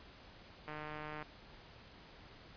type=click train; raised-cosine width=0.5 ms; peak=-30 dBFS; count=84; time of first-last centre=0.68-1.226 s; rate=152 Hz; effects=pink hiss -57 dBFS RMS until 2.56 s + resampled to 11025 Hz